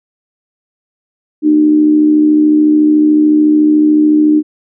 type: tone with amplitude modulation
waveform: sine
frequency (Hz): 303.4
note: D#4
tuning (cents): -44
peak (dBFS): -3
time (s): 1.42-4.43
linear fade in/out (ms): 50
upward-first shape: sine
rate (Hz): 73.8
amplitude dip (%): 50
effects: none